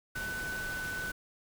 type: tone in noise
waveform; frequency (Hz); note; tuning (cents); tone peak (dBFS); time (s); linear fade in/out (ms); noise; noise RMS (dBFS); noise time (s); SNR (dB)
sine; 1500; F#6; +23; -35; 0.15-1.12; 10; pink; -42; 0.15-1.12; +4
effects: none